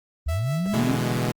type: linear sweep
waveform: sine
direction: up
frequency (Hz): 64.7 to 277.2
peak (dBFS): -22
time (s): 0.26-0.95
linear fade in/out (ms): 10
type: tone with tremolo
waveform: sawtooth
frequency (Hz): 659.3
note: E5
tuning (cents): 0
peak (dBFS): -27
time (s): 0.28-0.88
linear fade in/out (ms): 10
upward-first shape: sine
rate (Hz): 5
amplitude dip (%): 55
type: chord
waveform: sawtooth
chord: E dominant seventh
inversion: second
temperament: equal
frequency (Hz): 123.47 / 146.83 / 164.81 / 207.7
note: B2 / D3 / E3 / G#3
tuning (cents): 0 / 0 / 0 / 0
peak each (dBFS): -21 / -27 / -26 / -25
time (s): 0.73-1.32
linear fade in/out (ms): 10
effects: Opus 24 kbps